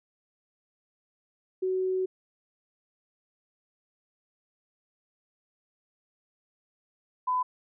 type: tone pair in turn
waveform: sine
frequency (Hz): 373.7 / 1005.2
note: F#4 / B5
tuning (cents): +17 / +30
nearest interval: octave + perfect fourth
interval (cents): 1713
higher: second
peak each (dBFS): -25 / -24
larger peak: second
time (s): 1.62-2.06 / 7.27-7.43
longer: first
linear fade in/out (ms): 10
effects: none